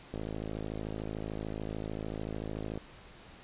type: click train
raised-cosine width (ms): 2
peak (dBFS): -24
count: 142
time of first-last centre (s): 0.14-2.776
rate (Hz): 53.5
effects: pink hiss -53 dBFS RMS until 3.43 s + resampled to 8000 Hz